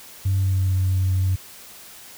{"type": "tone with pitch glide", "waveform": "sine", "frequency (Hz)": [96, 93.43], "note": ["G2", "F#2"], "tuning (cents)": [-36, 17], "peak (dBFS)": -16, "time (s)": [0.25, 1.36], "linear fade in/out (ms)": 10, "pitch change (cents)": -47, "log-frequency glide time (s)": [0.4, 0.71], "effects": ["tanh soft clip ceiling -14 dBFS", "white hiss -43 dBFS RMS until 2.17 s"]}